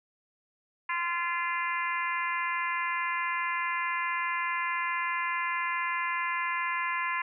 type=harmonic tone; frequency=344.7 Hz; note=F4; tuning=23 cents flat; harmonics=3 / 4 / 5 / 6 / 7 / 8; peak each=-31 / -41 / -35 / -34 / -39 / -42 dBFS; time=0.89-7.22 s; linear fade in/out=5 ms; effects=none